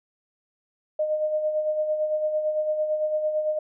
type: tone with tremolo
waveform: sine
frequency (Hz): 614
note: D#5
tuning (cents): -23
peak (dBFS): -20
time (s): 0.99-3.59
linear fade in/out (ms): 5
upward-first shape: sine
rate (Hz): 8.9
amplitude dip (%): 50
effects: none